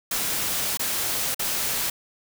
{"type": "noise with dropouts", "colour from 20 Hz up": "white", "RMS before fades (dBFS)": -26, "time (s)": [0.11, 1.9], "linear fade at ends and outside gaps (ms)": 5, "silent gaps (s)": [[0.773, 0.794], [1.346, 1.393]], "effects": []}